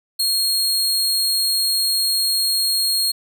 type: tone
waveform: sawtooth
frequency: 4265 Hz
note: C8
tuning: 32 cents sharp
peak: -14 dBFS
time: 0.19-3.12 s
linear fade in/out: 10 ms
effects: none